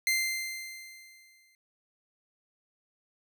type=tone with exponential decay; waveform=sawtooth; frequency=2085 Hz; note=C7; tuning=7 cents flat; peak=-20 dBFS; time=0.07-1.55 s; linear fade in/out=1 ms; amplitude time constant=320 ms; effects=none